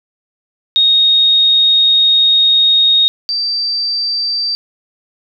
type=tone pair in turn; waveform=sine; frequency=3729 / 4669 Hz; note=A#7 / D8; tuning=0 / -11 cents; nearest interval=major third; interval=389 cents; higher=second; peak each=-7 / -14 dBFS; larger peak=first; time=0.76-3.08 / 3.29-4.55 s; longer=first; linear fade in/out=0 ms; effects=none